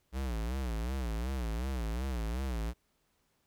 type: tone with vibrato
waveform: square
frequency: 60.5 Hz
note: B1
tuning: 35 cents flat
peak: -33 dBFS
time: 0.12-2.74 s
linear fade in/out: 50 ms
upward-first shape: sine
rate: 2.7 Hz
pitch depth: 190 cents each way
effects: pink hiss -75 dBFS RMS until 3.46 s